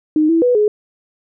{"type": "tone with pitch steps", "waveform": "sine", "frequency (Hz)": [308, 329.7, 492.4, 420.4], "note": ["D#4", "E4", "B4", "G#4"], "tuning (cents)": [-17, 0, -5, 21], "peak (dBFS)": -10, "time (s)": [0.16, 0.68], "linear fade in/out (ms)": 2, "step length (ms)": 130, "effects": []}